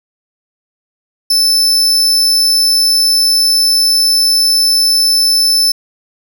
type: tone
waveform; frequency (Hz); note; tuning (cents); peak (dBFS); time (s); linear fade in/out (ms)
40% pulse; 5274; E8; 0; -7; 1.3-5.72; 5
effects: none